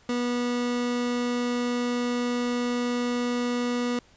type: tone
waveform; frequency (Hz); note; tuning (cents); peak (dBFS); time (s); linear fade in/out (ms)
30% pulse; 243.3; B3; -26; -22; 0.09-3.99; 2
effects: pink hiss -58 dBFS RMS until 4.16 s + resampled to 16000 Hz